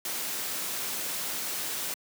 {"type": "noise", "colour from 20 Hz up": "white", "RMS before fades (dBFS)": -33, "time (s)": [0.05, 1.94], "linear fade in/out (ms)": 2, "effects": ["high-pass 150 Hz 12 dB/octave"]}